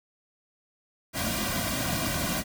pink noise with comb filter, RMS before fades -29 dBFS, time 1.13-2.44 s, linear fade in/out 50 ms, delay 2.3 ms, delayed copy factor -1, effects none

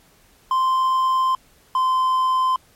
triangle tone pair in turn, 1042 / 1033.6 Hz, C6 / C6, -7 / -21 cents, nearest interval unison, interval 14 cents, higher first, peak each -14 dBFS, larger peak neither, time 0.51-1.35 / 1.75-2.56 s, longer first, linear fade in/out 2 ms, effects pink hiss -55 dBFS RMS until 2.75 s + MP3 64 kbps

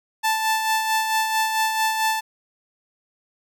sawtooth tone with tremolo, 880 Hz, A5, in tune, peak -14 dBFS, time 0.23-2.21 s, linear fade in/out 20 ms, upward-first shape sine, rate 4.5 Hz, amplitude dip 45%, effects none

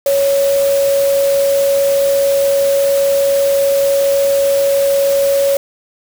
sine tone in noise, 556 Hz, C#5, 5 cents sharp, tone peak -10 dBFS, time 0.06-5.57 s, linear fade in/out 2 ms, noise white, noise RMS -25 dBFS, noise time 0.06-5.57 s, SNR +12 dB, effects none

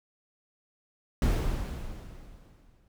brown noise with exponential decay, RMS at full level -23 dBFS, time 1.22-2.88 s, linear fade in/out 2 ms, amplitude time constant 360 ms, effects none

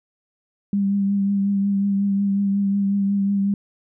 sine tone with vibrato, 198.9 Hz, G3, 25 cents sharp, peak -17 dBFS, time 0.73-3.54 s, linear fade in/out 2 ms, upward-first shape triangle, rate 5.5 Hz, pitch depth 27 cents each way, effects none

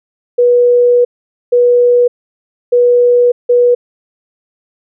sine tone bursts at uneven times, 486.6 Hz, B4, 26 cents flat, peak -5 dBFS, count 4, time 0.38-1.05 / 1.52-2.08 / 2.72-3.32 / 3.49-3.75 s, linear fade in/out 10 ms, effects none

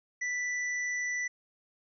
triangle tone with hard clipping, 1975.5 Hz, B6, in tune, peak -32 dBFS, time 0.21-1.28 s, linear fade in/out 10 ms, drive 16 dB, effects resampled to 16000 Hz

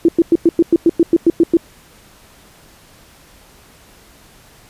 sine tone bursts, 335.2 Hz, E4, 29 cents sharp, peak -6 dBFS, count 12, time 0.05-1.57 s, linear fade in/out 2 ms, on 35 ms, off 100 ms, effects pink hiss -46 dBFS RMS until 4.69 s + resampled to 32000 Hz

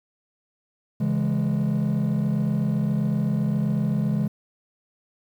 triangle chord, C# minor, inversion none, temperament just, 138.59 / 166.31 / 207.9 Hz, C#3 / E3 / G#3, 0 / +16 / +2 cents, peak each -22 / -23 / -21 dBFS, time 1-4.28 s, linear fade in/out 10 ms, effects tanh soft clip ceiling -15 dBFS + 9-bit

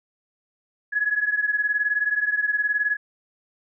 sine beating tone pair, 1680 / 1699 Hz, G#6 / G#6, +19 / +39 cents, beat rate 19 Hz, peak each -22 / -25 dBFS, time 0.92-2.97 s, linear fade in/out 20 ms, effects none

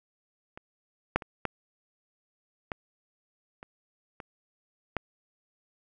clicks, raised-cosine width 0.5 ms, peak -27 / -8 / -25 / -13 / -17 / -28 / -25 / -13 dBFS, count 8, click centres 0.575 / 1.16 / 1.222 / 1.453 / 2.718 / 3.629 / 4.202 / 4.967 s, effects none

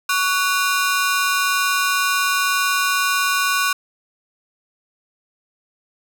sawtooth ring-modulated tone, 1300 Hz, E6, 24 cents flat, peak -10 dBFS, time 0.09-3.73 s, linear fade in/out 5 ms, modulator 179 Hz, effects none

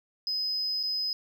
sine tone with dropouts, 5040 Hz, D#8, 21 cents sharp, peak -26 dBFS, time 0.27-1.13 s, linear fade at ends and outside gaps 1 ms, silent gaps 0.83-0.835 s, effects tanh soft clip ceiling -24 dBFS

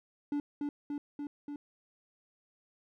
triangle tone with echo, 290 Hz, D4, 22 cents flat, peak -28 dBFS, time 0.32-0.4 s, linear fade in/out 2 ms, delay 290 ms, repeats 4, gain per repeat -2 dB, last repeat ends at 1.56 s, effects none

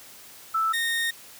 sine / 30% pulse tone pair in turn, 1318.5 / 1847.5 Hz, E6 / A#6, 0 / -16 cents, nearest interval tritone, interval 584 cents, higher second, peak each -21 dBFS, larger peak neither, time 0.54-0.73 / 0.73-1.11 s, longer second, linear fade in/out 10 ms, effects white hiss -47 dBFS RMS until 1.39 s + high-pass 60 Hz 12 dB/octave

